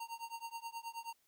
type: tone with tremolo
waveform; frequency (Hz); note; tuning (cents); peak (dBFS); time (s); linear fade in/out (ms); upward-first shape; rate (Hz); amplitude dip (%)
square; 923; A#5; -17; -40; 0-1.13; 5; triangle; 9.4; 100
effects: white hiss -75 dBFS RMS until 1.27 s